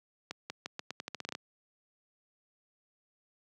accelerating click train, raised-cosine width 0.2 ms, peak -20 dBFS, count 13, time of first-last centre 0.31-1.351 s, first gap 190 ms, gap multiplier 0.84, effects high-pass 150 Hz 12 dB/octave

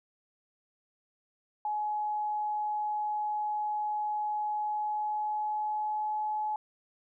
sine tone with pitch glide, 844 to 851.8 Hz, G#5 to G#5, +28 to +44 cents, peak -29 dBFS, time 1.65-6.56 s, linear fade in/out 2 ms, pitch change +16 cents, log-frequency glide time 4.53-6.19 s, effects none

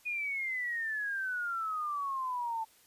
sine exponential sweep, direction down, 2477 to 880 Hz, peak -32 dBFS, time 0.05-2.65 s, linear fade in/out 20 ms, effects white hiss -63 dBFS RMS until 2.86 s + resampled to 32000 Hz

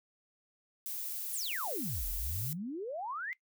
violet noise, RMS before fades -39 dBFS, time 0.86-2.53 s, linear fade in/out 0 ms
sine exponential two-way sweep, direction down then up, 10160 to 36.71 to 2118 Hz, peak -36 dBFS, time 1.33-3.33 s, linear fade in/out 0 ms, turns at 2.08 s
effects noise-tail reverb RT60 0.1 s tail -19 dB re dry

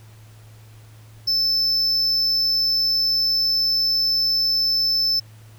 triangle tone, 5274 Hz, E8, in tune, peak -16 dBFS, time 1.27-5.2 s, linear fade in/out 10 ms, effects added 109 Hz sine -43 dBFS peak until 5.58 s + pink hiss -53 dBFS RMS until 5.58 s

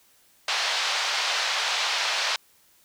white band-pass noise, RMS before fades -26 dBFS, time 0.48-2.36 s, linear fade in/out 2 ms, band 630 to 5000 Hz, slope 24 dB/octave, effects white hiss -60 dBFS RMS until 2.84 s

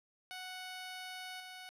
10% pulse tone with level steps, 740 Hz, F#5, in tune, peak -35 / -39 dBFS, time 0.31-1.69 s, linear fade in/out 0 ms, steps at 1.4 s, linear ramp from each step 2 ms, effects low-pass 12000 Hz 12 dB/octave

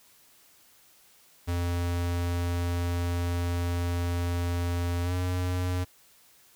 square tone with pitch glide, 87 to 90.33 Hz, F2 to F#2, -6 to -41 cents, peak -27 dBFS, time 1.47-5.85 s, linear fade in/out 20 ms, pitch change +65 cents, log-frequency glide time 5.03-5.13 s, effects white hiss -59 dBFS RMS until 6.55 s

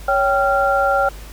sine tone cluster, 557 / 781 / 1382 Hz, C#5 / G5 / F6, +8 / -7 / -19 cents, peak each -18 dBFS, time 0.08-1.09 s, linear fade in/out 5 ms, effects added 50 Hz sine -33 dBFS peak until 1.32 s + pink hiss -41 dBFS RMS until 1.32 s

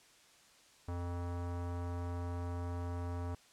square tone with low-pass filter, 87.4 Hz, F2, 2 cents sharp, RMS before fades -39 dBFS, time 0.88-3.35 s, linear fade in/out 5 ms, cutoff 1100 Hz, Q 1.5, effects white hiss -63 dBFS RMS until 3.52 s + low-pass 8000 Hz 12 dB/octave

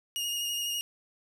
sawtooth tone with vibrato, 2856 Hz, F7, 38 cents sharp, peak -27 dBFS, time 0.16-0.81 s, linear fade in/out 0 ms, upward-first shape square, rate 12 Hz, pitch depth 14 cents each way, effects 11-bit

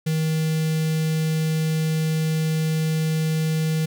square tone with notch filter, 158.2 Hz, D#3, 29 cents sharp, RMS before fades -22 dBFS, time 0.06-3.86 s, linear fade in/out 10 ms, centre 960 Hz, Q 0.6, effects none

